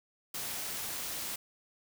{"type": "noise", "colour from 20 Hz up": "white", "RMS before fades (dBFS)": -38, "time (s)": [0.34, 1.36], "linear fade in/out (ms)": 5, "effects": []}